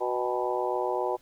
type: harmonic tone with a mistuned harmonic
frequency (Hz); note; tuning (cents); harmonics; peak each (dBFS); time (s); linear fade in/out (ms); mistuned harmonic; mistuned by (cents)
123.47; B2; 0; 3 / 4 / 5 / 6 / 7 / 8; -31 / -32 / -33 / -34 / -34 / -35; 0-1.17; 20; 6; +82
effects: pink hiss -61 dBFS RMS until 1.21 s